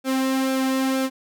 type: tone with flanger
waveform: sawtooth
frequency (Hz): 264.2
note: C4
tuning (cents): +17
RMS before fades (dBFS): -22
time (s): 0.04-1.1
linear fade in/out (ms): 50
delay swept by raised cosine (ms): 1 to 2.5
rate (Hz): 2.1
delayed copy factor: -0.55
effects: none